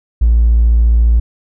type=tone; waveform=triangle; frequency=57.2 Hz; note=A#1; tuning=32 cents flat; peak=-3 dBFS; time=0.21-1.2 s; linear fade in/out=10 ms; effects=tanh soft clip ceiling -3 dBFS